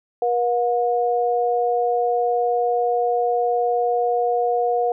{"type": "tone pair together", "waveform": "sine", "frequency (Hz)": [480, 719.2], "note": ["B4", "F#5"], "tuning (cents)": [-49, -49], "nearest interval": "perfect fifth", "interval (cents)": 700, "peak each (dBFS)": -20, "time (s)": [0.22, 4.92], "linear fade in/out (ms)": 2, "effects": []}